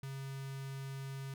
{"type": "tone with notch filter", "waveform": "square", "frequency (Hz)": 135.8, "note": "C#3", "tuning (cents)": -35, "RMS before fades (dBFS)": -43, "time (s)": [0.03, 1.34], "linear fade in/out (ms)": 2, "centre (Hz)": 560, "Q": 0.95, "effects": []}